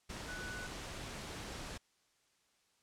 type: tone in noise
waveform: sine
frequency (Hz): 1485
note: F#6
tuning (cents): +6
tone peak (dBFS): -44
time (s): 0.28-0.67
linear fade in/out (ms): 10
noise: pink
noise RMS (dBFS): -45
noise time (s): 0.09-1.78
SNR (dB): -2
effects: white hiss -74 dBFS RMS until 2.82 s + low-pass 8000 Hz 12 dB/octave